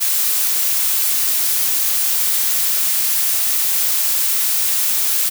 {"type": "noise", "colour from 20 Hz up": "blue", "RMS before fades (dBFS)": -17, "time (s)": [0, 5.3], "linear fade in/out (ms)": 20, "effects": []}